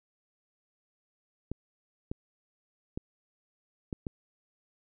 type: clicks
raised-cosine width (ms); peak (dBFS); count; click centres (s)
3; -21; 5; 1.516 / 2.115 / 2.975 / 3.928 / 4.068
effects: none